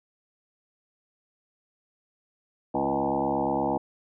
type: tone with frequency modulation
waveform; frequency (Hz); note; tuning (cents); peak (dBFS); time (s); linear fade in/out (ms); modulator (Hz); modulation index
sine; 554.4; C#5; 0; -23; 2.74-3.78; 10; 68.5; 5.2
effects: none